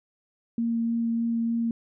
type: tone with vibrato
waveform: sine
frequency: 231.1 Hz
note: A#3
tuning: 15 cents flat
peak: -23 dBFS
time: 0.58-1.71 s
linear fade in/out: 2 ms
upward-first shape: sine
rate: 3.3 Hz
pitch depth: 8 cents each way
effects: none